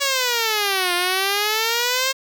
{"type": "exponential two-way sweep", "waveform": "5% pulse", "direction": "down then up", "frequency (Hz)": [566, 349.2, 538], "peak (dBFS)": -7, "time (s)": [0, 2.13], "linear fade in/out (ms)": 20, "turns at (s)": 0.94, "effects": []}